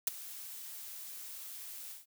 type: noise with ADSR envelope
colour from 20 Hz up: blue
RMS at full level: -27 dBFS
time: 0.07-2.06 s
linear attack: 5 ms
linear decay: 14 ms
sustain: -19 dB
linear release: 150 ms
effects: none